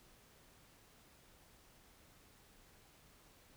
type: silence
effects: pink hiss -65 dBFS RMS until 3.56 s